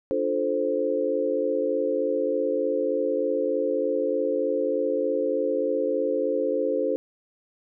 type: chord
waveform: sine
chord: D minor seventh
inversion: none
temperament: equal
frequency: 293.7 / 349.2 / 440 / 523.3 Hz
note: D4 / F4 / A4 / C5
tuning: 0 / 0 / 0 / 0 cents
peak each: -30 / -31 / -27 / -25 dBFS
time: 0.11-6.96 s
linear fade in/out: 0 ms
effects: none